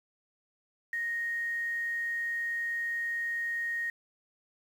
sine tone with quantisation, 1864.7 Hz, A#6, in tune, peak -30 dBFS, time 0.93-3.9 s, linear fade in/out 2 ms, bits 9, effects none

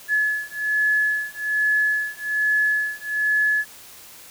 sine beating tone pair, 1708 / 1709.2 Hz, G#6 / G#6, +48 / +49 cents, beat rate 1.2 Hz, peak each -22 dBFS, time 0.08-3.65 s, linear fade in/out 50 ms, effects white hiss -44 dBFS RMS until 4.3 s

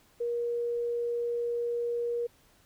sine tone, 474.5 Hz, A#4, 31 cents sharp, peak -28 dBFS, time 0.2-2.27 s, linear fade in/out 10 ms, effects pink hiss -63 dBFS RMS until 2.65 s

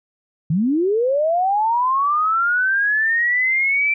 sine linear sweep, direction up, 145.5 to 2349 Hz, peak -15 dBFS, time 0.5-3.94 s, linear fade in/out 5 ms, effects none

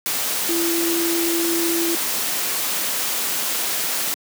sine tone in noise, 336.7 Hz, E4, 37 cents sharp, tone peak -20 dBFS, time 0.49-1.95 s, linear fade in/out 0 ms, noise white, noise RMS -23 dBFS, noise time 0.06-4.14 s, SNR 0 dB, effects high-pass 200 Hz 12 dB/octave

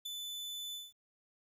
40% pulse tone with ADSR envelope, 3500 Hz, A7, 10 cents flat, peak -35 dBFS, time 0.05-0.93 s, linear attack 11 ms, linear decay 5 ms, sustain -4 dB, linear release 190 ms, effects 12-bit

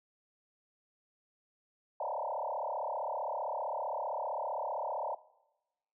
sine tone with frequency modulation, 757 Hz, F#5, 39 cents sharp, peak -33 dBFS, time 2-5.15 s, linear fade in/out 5 ms, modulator 35.4 Hz, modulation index 5.8, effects noise-tail reverb RT60 1.0 s tail -20 dB re dry

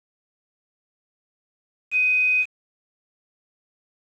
sine tone with quantisation, 2506 Hz, D#7, 12 cents sharp, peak -16 dBFS, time 1.91-2.46 s, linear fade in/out 50 ms, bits 6, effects low-pass 4000 Hz 12 dB/octave

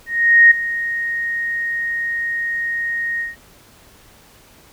sine tone with ADSR envelope, 1864.7 Hz, A#6, in tune, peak -4 dBFS, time 0.06-3.36 s, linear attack 450 ms, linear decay 9 ms, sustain -15 dB, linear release 160 ms, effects pink hiss -48 dBFS RMS until 4.72 s

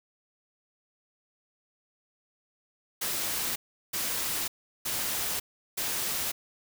white noise bursts, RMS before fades -31 dBFS, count 4, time 3.01-6.32 s, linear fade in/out 10 ms, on 550 ms, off 370 ms, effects none

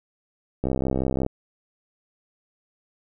click train, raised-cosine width 2 ms, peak -11 dBFS, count 42, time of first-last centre 0.64-1.264 s, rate 65.7 Hz, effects none

